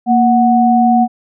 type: tone pair together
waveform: sine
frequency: 233.2 / 739.2 Hz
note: A#3 / F#5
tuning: +1 / -2 cents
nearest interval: octave + minor sixth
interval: 1997 cents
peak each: -10 dBFS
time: 0.06-1.08 s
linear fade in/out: 50 ms
effects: none